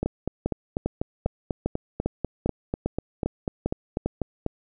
two click trains, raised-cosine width 2 ms, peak -11 / -12 dBFS, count 11 / 19, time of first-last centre 0.06-4.06 / 0.03-4.463 s, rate 2.5 / 4.06 Hz, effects none

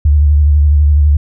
sine tone with vibrato, 73.6 Hz, D2, 4 cents sharp, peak -5 dBFS, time 0.05-1.17 s, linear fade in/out 5 ms, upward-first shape sine, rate 12 Hz, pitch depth 57 cents each way, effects none

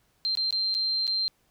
sine tone with dropouts, 4151 Hz, C8, 15 cents flat, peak -24 dBFS, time 0.25-1.28 s, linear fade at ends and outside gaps 0 ms, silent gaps 0.352-0.373 / 0.507-0.526 / 0.742-0.749 / 1.069-1.077 s, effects pink hiss -68 dBFS RMS until 1.5 s

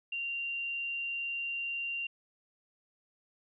sine tone, 2771 Hz, F7, 14 cents flat, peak -33 dBFS, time 0.12-2.07 s, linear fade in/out 5 ms, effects none

